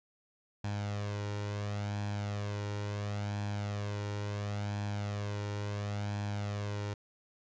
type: tone with flanger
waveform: sawtooth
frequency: 102.8 Hz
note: G#2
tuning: 17 cents flat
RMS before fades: -36 dBFS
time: 0.64-6.94 s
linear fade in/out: 5 ms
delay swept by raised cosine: 1.2 to 2.14 ms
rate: 0.72 Hz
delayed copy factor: +0.55
effects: resampled to 16000 Hz